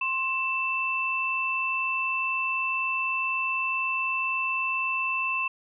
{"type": "tone pair together", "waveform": "sine", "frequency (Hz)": [1053.9, 2658], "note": ["C6", "E7"], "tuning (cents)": [12, 14], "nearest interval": "octave + major third", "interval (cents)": 1602, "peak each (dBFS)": [-30, -26], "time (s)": [0.01, 5.48], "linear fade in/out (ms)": 5, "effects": []}